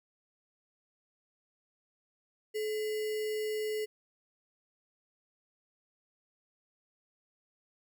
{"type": "tone with sample-and-hold", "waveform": "sine", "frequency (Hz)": 429.4, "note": "A4", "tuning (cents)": -42, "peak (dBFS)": -31, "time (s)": [2.54, 3.86], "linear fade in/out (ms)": 20, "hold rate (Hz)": 2450, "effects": []}